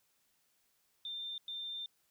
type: tone bursts at uneven times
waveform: sine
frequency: 3592 Hz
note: A7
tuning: 35 cents sharp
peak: -39 dBFS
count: 2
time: 1.05-1.38 / 1.48-1.86 s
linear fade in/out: 2 ms
effects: white hiss -75 dBFS RMS until 2.1 s